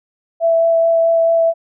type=tone with vibrato; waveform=sine; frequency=663 Hz; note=E5; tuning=10 cents sharp; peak=-10 dBFS; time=0.4-1.54 s; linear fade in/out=50 ms; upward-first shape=sine; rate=4.6 Hz; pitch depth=8 cents each way; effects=none